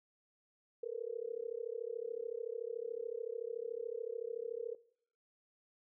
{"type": "tone with amplitude modulation", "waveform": "sine", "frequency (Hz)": 466.2, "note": "A#4", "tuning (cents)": 0, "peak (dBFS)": -34, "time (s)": [0.83, 4.75], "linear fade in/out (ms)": 5, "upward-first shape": "sine", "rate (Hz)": 33.7, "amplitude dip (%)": 100, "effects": ["noise-tail reverb RT60 0.6 s tail -19 dB re dry"]}